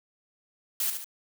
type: noise with echo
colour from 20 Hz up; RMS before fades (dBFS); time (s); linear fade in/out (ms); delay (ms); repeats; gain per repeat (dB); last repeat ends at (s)
blue; -28; 0.8-0.9; 2; 72; 2; -6; 1.044
effects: none